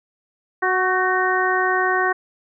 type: harmonic tone with a mistuned harmonic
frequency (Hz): 370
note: F#4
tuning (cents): 0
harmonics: 1 / 2 / 3 / 4 / 5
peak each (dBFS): -23 / -23 / -23 / -23 / -23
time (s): 0.62-2.13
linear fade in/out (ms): 10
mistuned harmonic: 4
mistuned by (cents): +41
effects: none